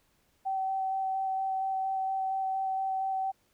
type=tone with vibrato; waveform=sine; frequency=767 Hz; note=G5; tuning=38 cents flat; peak=-28 dBFS; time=0.45-3.32 s; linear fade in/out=20 ms; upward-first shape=square; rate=4.3 Hz; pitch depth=8 cents each way; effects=pink hiss -70 dBFS RMS until 3.53 s